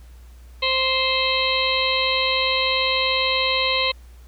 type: harmonic tone with a mistuned harmonic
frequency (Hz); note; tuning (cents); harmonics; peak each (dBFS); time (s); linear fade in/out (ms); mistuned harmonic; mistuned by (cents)
523.3; C5; 0; 1 / 2 / 4 / 5 / 6 / 7 / 8; -26 / -26 / -26 / -26 / -26 / -26 / -26; 0.62-3.92; 10; 7; +83
effects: added 60 Hz sine -41 dBFS peak until 4.27 s + pink hiss -56 dBFS RMS until 4.27 s